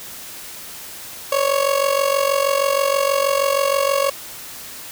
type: tone with amplitude modulation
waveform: 30% pulse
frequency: 554.4 Hz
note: C#5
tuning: in tune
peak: -10 dBFS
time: 1.32-4.1 s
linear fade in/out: 5 ms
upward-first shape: sine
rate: 46.3 Hz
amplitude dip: 75%
effects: white hiss -35 dBFS RMS until 4.91 s